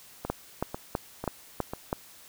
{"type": "two click trains", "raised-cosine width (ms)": 1, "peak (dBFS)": [-13, -19], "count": [6, 4], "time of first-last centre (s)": [[0.3, 1.929], [0.25, 1.735]], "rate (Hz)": [3.07, 2.02], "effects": ["white hiss -52 dBFS RMS until 2.28 s"]}